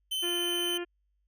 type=tone; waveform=45% pulse; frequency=3063 Hz; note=G7; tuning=41 cents flat; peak=-29 dBFS; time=0.11-0.78 s; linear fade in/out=10 ms
type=harmonic tone; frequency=349.2 Hz; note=F4; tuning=in tune; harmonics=1 / 2 / 3 / 4 / 5 / 6 / 7 / 8 / 9; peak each=-33 / -46 / -49 / -46 / -44 / -56 / -46 / -49 / -50 dBFS; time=0.22-0.85 s; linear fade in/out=20 ms
effects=added 50 Hz sine -70 dBFS peak until 1.27 s